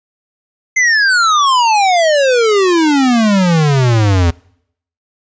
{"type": "exponential sweep", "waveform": "square", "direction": "down", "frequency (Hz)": [2095, 82.41], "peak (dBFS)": -9, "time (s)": [0.76, 4.31], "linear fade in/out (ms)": 10, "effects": ["noise-tail reverb RT60 0.7 s tail -25 dB re dry", "resampled to 16000 Hz"]}